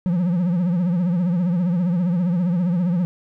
triangle tone with vibrato, 176.3 Hz, F3, 17 cents sharp, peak -15 dBFS, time 0.06-3.05 s, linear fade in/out 0 ms, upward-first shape triangle, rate 15 Hz, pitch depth 130 cents each way, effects none

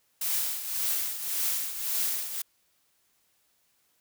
blue noise with tremolo, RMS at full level -27 dBFS, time 0.21-2.42 s, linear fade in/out 5 ms, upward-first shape triangle, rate 1.8 Hz, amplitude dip 70%, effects white hiss -70 dBFS RMS until 4 s

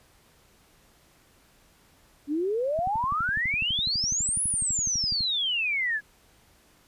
sine exponential two-way sweep, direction up then down, 277.2 to 10548 to 1652 Hz, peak -24 dBFS, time 2.27-6.01 s, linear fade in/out 50 ms, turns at 4.44 s
click train, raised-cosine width 5 ms, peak -25 dBFS, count 30, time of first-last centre 2.79-5.207 s, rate 12 Hz
effects pink hiss -60 dBFS RMS until 6.87 s + resampled to 32000 Hz

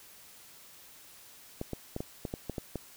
clicks, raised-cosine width 2 ms, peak -21 dBFS, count 9, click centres 1.614 / 1.733 / 1.964 / 2.005 / 2.252 / 2.339 / 2.497 / 2.582 / 2.757 s, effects white hiss -54 dBFS RMS until 2.96 s

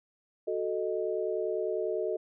sine chord, D# diminished, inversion first, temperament equal, 370 / 440 / 622.3 Hz, F#4 / A4 / D#5, 0 / 0 / 0 cents, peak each -33 / -32 / -34 dBFS, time 0.47-2.17 s, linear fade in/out 10 ms, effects none

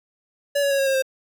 square tone with pitch steps, 570 / 561.5 / 553.1 / 544.9 / 536.8 / 528.8 Hz, C#5 / C#5 / C#5 / C#5 / C5 / C5, +48 / +22 / -4 / -30 / +44 / +18 cents, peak -19 dBFS, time 0.55-1.024 s, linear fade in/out 10 ms, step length 79 ms, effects none

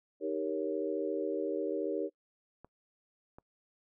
sine chord, Eb dominant seventh, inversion none, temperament equal, 311.1 / 392 / 466.2 / 554.4 Hz, Eb4 / G4 / Bb4 / Db5, 0 / 0 / 0 / 0 cents, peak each -37 / -36 / -36 / -38 dBFS, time 0.2-2.1 s, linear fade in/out 50 ms
clicks, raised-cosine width 1 ms, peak -36 dBFS, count 2, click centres 2.646 / 3.385 s
effects noise-tail reverb RT60 0.1 s tail -25 dB re dry

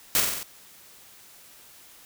white noise with echo, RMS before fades -21 dBFS, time 0.15-0.2 s, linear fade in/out 0 ms, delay 46 ms, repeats 5, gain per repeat -3 dB, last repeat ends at 0.43 s, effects white hiss -51 dBFS RMS until 2.05 s

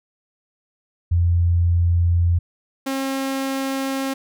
sine / sawtooth tone pair in turn, 86.2 / 269.3 Hz, F2 / C#4, -22 / -50 cents, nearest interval octave + minor sixth, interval 1972 cents, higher second, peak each -14 / -18 dBFS, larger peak first, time 1.11-2.39 / 2.86-4.14 s, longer neither, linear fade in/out 10 ms, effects none

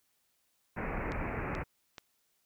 pink low-pass noise, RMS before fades -36 dBFS, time 0.76-1.64 s, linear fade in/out 20 ms, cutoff 2500 Hz, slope 96 dB/octave
click train, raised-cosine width 0.2 ms, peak -26 dBFS, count 3, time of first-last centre 1.12-1.982 s, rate 2.32 Hz
effects white hiss -75 dBFS RMS until 2.45 s

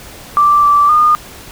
sine tone with pitch steps, 1173 / 1165 / 1219 Hz, D6 / D6 / D#6, -2 / -14 / -36 cents, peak -6 dBFS, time 0.37-1.15 s, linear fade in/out 0 ms, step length 260 ms, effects pink hiss -34 dBFS RMS until 1.51 s

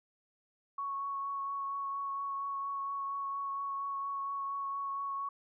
sine tone with vibrato, 1108.7 Hz, C#6, in tune, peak -34 dBFS, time 0.78-5.29 s, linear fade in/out 5 ms, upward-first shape triangle, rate 4.3 Hz, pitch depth 14 cents each way, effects none

